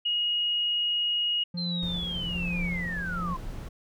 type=tone; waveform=sine; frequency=2882 Hz; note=F#7; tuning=46 cents flat; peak=-24 dBFS; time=0.05-1.44 s; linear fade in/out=10 ms
type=tone with tremolo; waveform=triangle; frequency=174.7 Hz; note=F3; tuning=1 cent sharp; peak=-27 dBFS; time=1.54-3.34 s; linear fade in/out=5 ms; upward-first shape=sine; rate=1.2 Hz; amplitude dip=60%
type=linear sweep; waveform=sine; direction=down; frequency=4186 to 1010 Hz; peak=-31 dBFS; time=1.57-3.37 s; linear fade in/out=10 ms
type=noise; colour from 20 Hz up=brown; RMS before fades=-37 dBFS; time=1.82-3.69 s; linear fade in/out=10 ms
effects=none